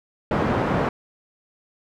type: band-pass noise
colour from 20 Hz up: pink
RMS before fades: -22 dBFS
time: 0.31-0.89 s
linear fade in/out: 2 ms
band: 110 to 1200 Hz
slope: 12 dB/octave
effects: none